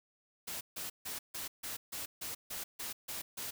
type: noise bursts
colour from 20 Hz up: white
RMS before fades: -41 dBFS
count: 11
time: 0.47-3.51 s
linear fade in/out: 10 ms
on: 140 ms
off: 150 ms
effects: none